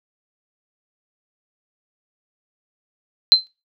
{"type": "tone with exponential decay", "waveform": "sine", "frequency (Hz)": 4094, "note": "C8", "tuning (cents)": -38, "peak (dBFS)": -3, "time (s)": [3.32, 3.47], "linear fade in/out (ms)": 0, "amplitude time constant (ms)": 31, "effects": ["noise-tail reverb RT60 0.3 s tail -22 dB re dry"]}